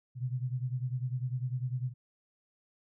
sine beating tone pair, 123.6 / 133.6 Hz, B2 / C3, +2 / +36 cents, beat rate 10 Hz, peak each -33 / -36 dBFS, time 0.15-1.94 s, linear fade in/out 50 ms, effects none

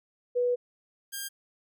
sine / 5% pulse tone pair in turn, 490.2 / 1606.5 Hz, B4 / G6, -13 / +42 cents, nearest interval octave + major sixth, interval 2055 cents, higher second, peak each -23 dBFS, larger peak neither, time 0.35-0.56 / 1.12-1.29 s, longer first, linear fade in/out 20 ms, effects none

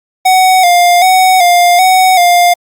square tone with vibrato, 725 Hz, F#5, 35 cents flat, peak -5 dBFS, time 0.25-2.54 s, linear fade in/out 10 ms, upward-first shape square, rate 1.3 Hz, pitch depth 53 cents each way, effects Opus 48 kbps

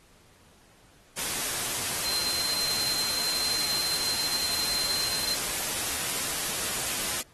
sine tone in noise, 4129 Hz, C8, 24 cents flat, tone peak -28 dBFS, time 2.04-5.35 s, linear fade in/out 10 ms, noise white, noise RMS -30 dBFS, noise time 1.17-7.22 s, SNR -1 dB, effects pink hiss -59 dBFS RMS until 7.33 s + AAC 32 kbps

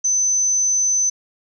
sine tone, 6100 Hz, G8, 48 cents flat, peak -15 dBFS, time 0.04-1.1 s, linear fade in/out 10 ms, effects none

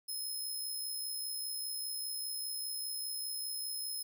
15% pulse tone with amplitude modulation, 5150 Hz, E8, 41 cents flat, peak -30 dBFS, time 0.08-4.03 s, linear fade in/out 10 ms, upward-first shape sine, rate 65 Hz, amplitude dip 35%, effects none

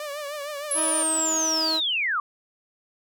sawtooth tone with vibrato, 584 Hz, D5, 10 cents flat, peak -27 dBFS, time 0-1.03 s, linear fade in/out 2 ms, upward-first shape triangle, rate 6.5 Hz, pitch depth 86 cents each way
sine linear sweep, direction down, 10970 to 1109 Hz, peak -22 dBFS, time 0.71-2.2 s, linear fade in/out 2 ms
15% pulse tone, 318.8 Hz, D#4, 42 cents sharp, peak -21 dBFS, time 0.74-1.81 s, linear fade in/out 50 ms
effects none

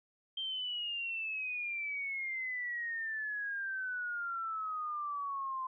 sine exponential sweep, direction down, 3169 to 1033 Hz, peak -35 dBFS, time 0.37-5.67 s, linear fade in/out 5 ms, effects none

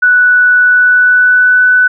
sine tone with pitch glide, 1480 to 1495.5 Hz, F#6 to F#6, 0 to +18 cents, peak -4 dBFS, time 0.02-1.88 s, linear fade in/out 10 ms, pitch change +18 cents, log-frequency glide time 0.6-1.65 s, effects none

